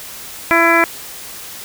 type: harmonic tone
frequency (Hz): 334.7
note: E4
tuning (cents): +26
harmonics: 1 / 2 / 3 / 4 / 5 / 6 / 7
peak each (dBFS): -17 / -17 / -17 / -17 / -17 / -17 / -17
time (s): 0.51-0.84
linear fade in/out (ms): 0
effects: white hiss -32 dBFS RMS until 1.64 s